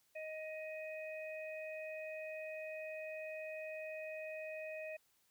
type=harmonic tone; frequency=626 Hz; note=D#5; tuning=10 cents sharp; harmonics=1 / 3 / 4; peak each=-44 / -55 / -49 dBFS; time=0.15-4.97 s; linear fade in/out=10 ms; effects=white hiss -75 dBFS RMS until 5.3 s